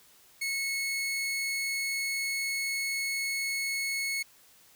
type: tone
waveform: sawtooth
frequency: 2192 Hz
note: C#7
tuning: 20 cents flat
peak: -26 dBFS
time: 0.41-4.23 s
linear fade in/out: 10 ms
effects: white hiss -59 dBFS RMS until 4.75 s